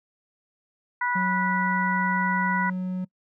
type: harmonic tone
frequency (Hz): 490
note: B4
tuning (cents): -14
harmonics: 2 / 3 / 4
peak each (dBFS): -26 / -28 / -29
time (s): 1.01-2.7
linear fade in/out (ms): 5
type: tone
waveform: triangle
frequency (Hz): 184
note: F#3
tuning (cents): -9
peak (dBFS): -24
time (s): 1.15-3.05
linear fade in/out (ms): 10
effects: noise-tail reverb RT60 0.1 s tail -24 dB re dry